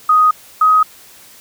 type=tone pair in turn; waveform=sine; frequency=1248 / 1260.3 Hz; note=D#6 / D#6; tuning=+5 / +22 cents; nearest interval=unison; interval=17 cents; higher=second; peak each=-7 dBFS; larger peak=neither; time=0.09-0.31 / 0.61-0.83 s; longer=neither; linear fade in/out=5 ms; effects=white hiss -42 dBFS RMS until 1.4 s